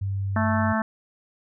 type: tone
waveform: sine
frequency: 98 Hz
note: G2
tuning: in tune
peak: -24 dBFS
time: 0.01-0.73 s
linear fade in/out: 10 ms
type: harmonic tone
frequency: 220 Hz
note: A3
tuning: in tune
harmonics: 1 / 3 / 4 / 5 / 6 / 7 / 8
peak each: -24 / -29 / -30 / -31 / -32 / -32 / -33 dBFS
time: 0.36-0.82 s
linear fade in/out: 2 ms
effects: none